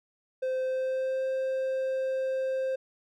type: tone with pitch glide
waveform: triangle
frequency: 518 to 526.1 Hz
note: C5 to C5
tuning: -17 to +9 cents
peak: -25 dBFS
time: 0.42-2.76 s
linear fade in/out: 10 ms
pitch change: +26 cents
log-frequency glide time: 0.63-1.25 s
effects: none